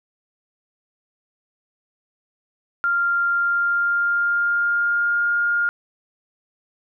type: tone with pitch glide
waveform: sine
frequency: 1393 to 1414.1 Hz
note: F6 to F6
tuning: -5 to +21 cents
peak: -17 dBFS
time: 2.84-5.69 s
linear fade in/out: 0 ms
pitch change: +26 cents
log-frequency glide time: 3.28-5.3 s
effects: none

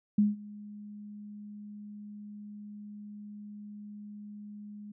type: tone with ADSR envelope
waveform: sine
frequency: 207.7 Hz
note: G#3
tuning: in tune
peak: -19 dBFS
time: 0.18-4.92 s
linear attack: 6 ms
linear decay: 170 ms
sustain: -23 dB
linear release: 7 ms
effects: none

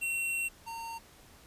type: tone pair in turn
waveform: square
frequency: 2726 / 915.5 Hz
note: F7 / A#5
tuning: -43 / -32 cents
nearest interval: octave + perfect fifth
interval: 1889 cents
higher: first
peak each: -31 / -39 dBFS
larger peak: first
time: 0.01-0.49 / 0.66-0.99 s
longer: first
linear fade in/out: 20 ms
effects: pink hiss -57 dBFS RMS until 1.46 s + resampled to 32000 Hz

